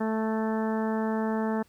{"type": "harmonic tone", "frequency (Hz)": 220, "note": "A3", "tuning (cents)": 0, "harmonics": [1, 2, 3, 4, 5, 6, 7, 8], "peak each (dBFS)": [-27, -32, -36, -35, -42, -43, -45, -43], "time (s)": [0, 1.63], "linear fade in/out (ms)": 10, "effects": ["pink hiss -63 dBFS RMS until 1.68 s"]}